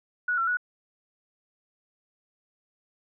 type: tone with pitch steps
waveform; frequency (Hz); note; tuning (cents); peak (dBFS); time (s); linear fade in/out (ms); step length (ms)
sine; 1463 / 1354 / 1466; F#6 / E6 / F#6; -20 / +46 / -16; -23; 0.28-0.571; 5; 97
effects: none